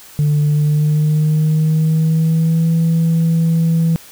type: tone with pitch glide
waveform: sine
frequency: 148.2 to 164.44 Hz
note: D3 to E3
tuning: +16 to -4 cents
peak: -9 dBFS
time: 0.19-3.96 s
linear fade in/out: 0 ms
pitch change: +180 cents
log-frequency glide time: 0.44-2.71 s
effects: tanh soft clip ceiling -9 dBFS + white hiss -40 dBFS RMS until 4.11 s